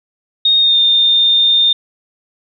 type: tone with pitch glide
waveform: sine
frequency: 3710 to 3629 Hz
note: A#7 to A#7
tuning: -9 to -47 cents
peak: -8 dBFS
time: 0.45-1.73 s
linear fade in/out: 5 ms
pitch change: -38 cents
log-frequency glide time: 0.59-0.78 s
effects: none